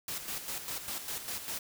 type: noise with tremolo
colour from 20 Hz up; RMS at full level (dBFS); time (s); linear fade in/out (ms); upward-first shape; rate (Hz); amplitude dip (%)
white; -37; 0.08-1.59; 2; square; 5; 55
effects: none